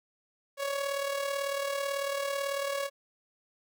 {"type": "tone with amplitude modulation", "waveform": "sawtooth", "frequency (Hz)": 558, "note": "C#5", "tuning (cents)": 11, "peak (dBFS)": -24, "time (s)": [0.57, 2.9], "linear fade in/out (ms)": 50, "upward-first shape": "sine", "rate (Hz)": 38.1, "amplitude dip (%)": 55, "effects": []}